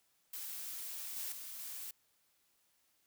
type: noise with level steps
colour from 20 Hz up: blue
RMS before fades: -44 / -41 / -47 / -45 dBFS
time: 0.33-1.91 s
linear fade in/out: 5 ms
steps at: 1.16 / 1.32 / 1.59 s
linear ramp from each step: 2 ms
effects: white hiss -75 dBFS RMS until 3.06 s